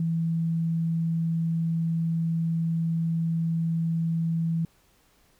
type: tone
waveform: sine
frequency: 164.81 Hz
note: E3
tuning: in tune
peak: -23 dBFS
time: 0-4.65 s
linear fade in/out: 2 ms
effects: pink hiss -63 dBFS RMS until 5.39 s